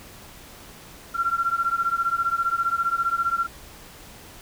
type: beating tone pair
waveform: sine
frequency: 1362 / 1377 Hz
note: F6 / F6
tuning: -44 / -25 cents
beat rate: 15 Hz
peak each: -24 dBFS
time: 1.14-3.47 s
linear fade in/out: 20 ms
effects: pink hiss -45 dBFS RMS until 4.41 s